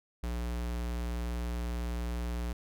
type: tone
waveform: square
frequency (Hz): 59.4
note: A#1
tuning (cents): +33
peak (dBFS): -33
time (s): 0.23-2.53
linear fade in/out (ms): 5
effects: none